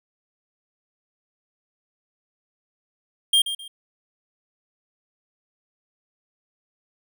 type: tone with echo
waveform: square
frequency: 3205 Hz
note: G7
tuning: 38 cents sharp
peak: -15 dBFS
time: 3.33-3.42 s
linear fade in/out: 5 ms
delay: 130 ms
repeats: 2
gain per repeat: -11 dB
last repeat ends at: 3.68 s
effects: none